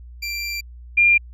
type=tone pair in turn; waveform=25% pulse / sine; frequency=2362 / 2399 Hz; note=D7 / D7; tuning=+9 / +36 cents; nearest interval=unison; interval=27 cents; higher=second; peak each=-21 / -11 dBFS; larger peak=second; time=0.22-0.61 / 0.97-1.18 s; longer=first; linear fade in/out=10 ms; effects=added 60 Hz sine -37 dBFS peak until 1.33 s + resampled to 32000 Hz